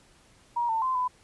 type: tone with pitch steps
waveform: sine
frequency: 951 / 896 / 1035 / 1002 Hz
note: A#5 / A5 / C6 / B5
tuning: +34 / +31 / -19 / +25 cents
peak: -24 dBFS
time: 0.56-1.08 s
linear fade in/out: 10 ms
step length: 130 ms
effects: pink hiss -59 dBFS RMS until 1.23 s + resampled to 24000 Hz

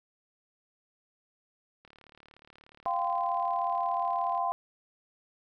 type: click train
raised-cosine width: 0.3 ms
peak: -38 dBFS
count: 94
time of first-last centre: 1.85-4.377 s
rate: 36.8 Hz
type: chord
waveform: sine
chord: F suspended second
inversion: none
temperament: equal with one note detuned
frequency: 698.5 / 784 / 1029.7 Hz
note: F5 / G5 / C6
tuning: 0 / 0 / -28 cents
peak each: -31 / -32 / -31 dBFS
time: 2.86-4.52 s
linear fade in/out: 0 ms
effects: none

